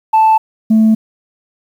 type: tone pair in turn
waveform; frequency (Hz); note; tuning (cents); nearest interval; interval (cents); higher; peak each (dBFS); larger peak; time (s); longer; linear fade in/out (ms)
sine; 879 / 219.8; A5 / A3; -2 / -2; 2 octaves; 2400; first; -4; neither; 0.13-0.38 / 0.7-0.95; neither; 10
effects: tanh soft clip ceiling -4 dBFS + 7-bit